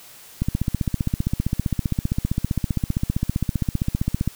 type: click train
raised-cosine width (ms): 5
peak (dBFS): -8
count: 60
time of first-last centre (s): 0.42-4.276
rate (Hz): 15.3
effects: white hiss -45 dBFS RMS until 4.35 s